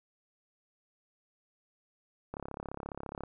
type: click train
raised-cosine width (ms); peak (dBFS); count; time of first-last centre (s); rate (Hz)
1; -25; 32; 2.34-3.236; 34.6
effects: none